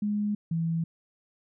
sine tone pair in turn, 207.8 / 164.93 Hz, G#3 / E3, +1 / +1 cents, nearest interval major third, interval 400 cents, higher first, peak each -25 dBFS, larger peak neither, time 0.02-0.35 / 0.51-0.84 s, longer neither, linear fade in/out 5 ms, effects none

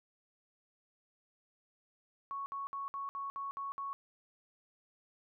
sine tone bursts, 1108.7 Hz, C#6, in tune, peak -37 dBFS, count 8, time 2.31-3.93 s, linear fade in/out 0 ms, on 150 ms, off 60 ms, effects none

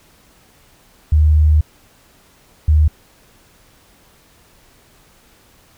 sine tone pair in turn, 76.5 / 76.5 Hz, D#2 / D#2, -29 / -29 cents, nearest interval unison, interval 0 cents, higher neither, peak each -8 dBFS, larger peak neither, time 1.12-1.61 / 2.68-2.88 s, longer first, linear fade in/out 5 ms, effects pink hiss -51 dBFS RMS until 5.77 s

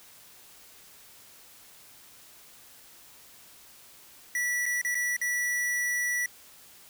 square tone with dropouts, 1950 Hz, B6, 23 cents flat, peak -27 dBFS, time 4.35-6.26 s, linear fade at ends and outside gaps 2 ms, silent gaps 4.657-4.662 / 4.815-4.848 / 4.946-4.952 / 5.166-5.214 s, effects white hiss -53 dBFS RMS until 6.89 s

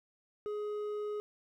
sine tone with hard clipping, 418.6 Hz, G#4, 14 cents sharp, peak -36 dBFS, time 0.46-1.2 s, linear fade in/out 0 ms, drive 5 dB, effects none

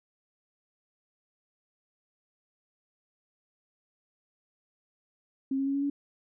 sine tone with pitch steps, 268.8 / 272.4 / 276 / 279.7 / 283.5 Hz, C4 / C#4 / C#4 / C#4 / C#4, +47 / -30 / -7 / +16 / +39 cents, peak -26 dBFS, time 5.51-5.9 s, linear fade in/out 5 ms, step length 78 ms, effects none

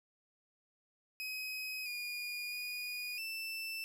30% pulse tone with pitch steps, 2529 / 2437 / 2458 / 2660 Hz, D#7 / D#7 / D#7 / E7, +28 / -37 / -22 / +15 cents, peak -36 dBFS, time 1.2-3.84 s, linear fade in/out 0 ms, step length 660 ms, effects none

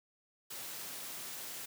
white high-pass noise, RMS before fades -44 dBFS, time 0.5-1.66 s, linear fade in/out 10 ms, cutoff 110 Hz, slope 96 dB/octave, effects none

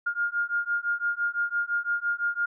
sine beating tone pair, 1411 / 1416.9 Hz, F6 / F6, +17 / +25 cents, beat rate 5.9 Hz, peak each -28 dBFS, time 0.06-2.46 s, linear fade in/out 10 ms, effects none

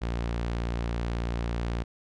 sawtooth tone, 58.27 Hz, A#1, in tune, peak -24 dBFS, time 0.01-1.84 s, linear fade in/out 20 ms, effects low-pass 5000 Hz 12 dB/octave

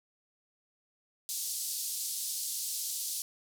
white band-pass noise, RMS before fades -36 dBFS, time 1.29-3.22 s, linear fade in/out 0 ms, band 4200 to 13000 Hz, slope 24 dB/octave, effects none

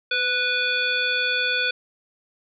harmonic tone with a mistuned harmonic, 492.8 Hz, B4, 4 cents flat, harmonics 1 / 3 / 5 / 7 / 9, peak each -32 / -24 / -25 / -27 / -32 dBFS, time 0.11-1.71 s, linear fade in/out 5 ms, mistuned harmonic 1, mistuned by +34 cents, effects none

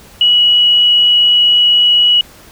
sine tone, 2924 Hz, F#7, 21 cents flat, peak -6 dBFS, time 0.21-2.21 s, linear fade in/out 2 ms, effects pink hiss -40 dBFS RMS until 2.51 s

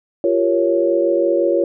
sine chord, G half-diminished seventh, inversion third, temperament equal with one note detuned, 346.2 / 392 / 466.2 / 554.4 Hz, F4 / G4 / Bb4 / Db5, -15 / 0 / 0 / 0 cents, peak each -17 / -23 / -21 / -17 dBFS, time 0.24-1.64 s, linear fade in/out 2 ms, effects none

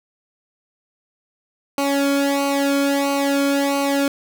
sawtooth tone with flanger, 279.7 Hz, C#4, 16 cents sharp, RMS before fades -19 dBFS, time 1.78-4.08 s, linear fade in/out 2 ms, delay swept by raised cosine 0.57 to 1.08 ms, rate 1.5 Hz, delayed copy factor -0.9, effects none

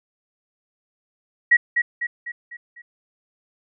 sine tone with echo, 1913 Hz, A#6, 44 cents sharp, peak -10 dBFS, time 1.51-1.57 s, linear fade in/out 10 ms, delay 250 ms, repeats 5, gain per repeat -6 dB, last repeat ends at 2.82 s, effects none

